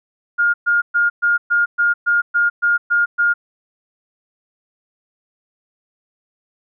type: tone bursts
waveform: sine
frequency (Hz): 1417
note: F6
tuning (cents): +25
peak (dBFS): -12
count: 11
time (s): 0.38-3.34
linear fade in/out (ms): 20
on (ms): 160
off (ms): 120
effects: none